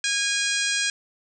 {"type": "harmonic tone with a mistuned harmonic", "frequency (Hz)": 819, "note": "G#5", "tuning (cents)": -24, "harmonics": [2, 3, 4, 5, 6, 7, 8, 9, 10], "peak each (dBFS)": [-27, -29, -30, -31, -32, -32, -33, -34, -34], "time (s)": [0.04, 0.9], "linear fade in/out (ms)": 2, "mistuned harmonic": 6, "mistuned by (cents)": 15, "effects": []}